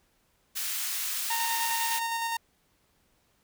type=high-pass noise; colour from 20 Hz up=white; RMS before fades=-32 dBFS; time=0.55-2 s; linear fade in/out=20 ms; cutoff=1500 Hz; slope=12 dB/octave
type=tone with tremolo; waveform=sawtooth; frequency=920 Hz; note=A#5; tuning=23 cents flat; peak=-24 dBFS; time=1.3-2.37 s; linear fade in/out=5 ms; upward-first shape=square; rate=9.8 Hz; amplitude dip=25%
effects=pink hiss -69 dBFS RMS until 3.43 s